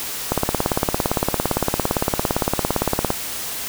click train, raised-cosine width 1 ms, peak -3 dBFS, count 50, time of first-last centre 0.32-3.104 s, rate 17.6 Hz, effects white hiss -28 dBFS RMS until 3.68 s

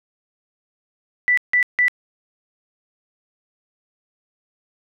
sine tone bursts, 1975.5 Hz, B6, in tune, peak -13 dBFS, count 3, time 1.28-1.882 s, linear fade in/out 0 ms, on 94 ms, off 160 ms, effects none

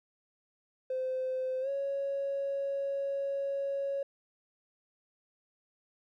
triangle tone with pitch glide, 517 to 554.1 Hz, C5 to C#5, -21 to -1 cents, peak -27 dBFS, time 0.9-4.03 s, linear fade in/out 5 ms, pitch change +120 cents, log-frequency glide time 1.61-1.69 s, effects tanh soft clip ceiling -28 dBFS

